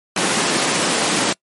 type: high-pass noise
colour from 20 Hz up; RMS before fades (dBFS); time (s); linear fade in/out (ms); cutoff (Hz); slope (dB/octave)
pink; -18; 0.16-1.33; 5; 180; 24
effects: noise-tail reverb RT60 0.1 s tail -25 dB re dry + MP3 48 kbps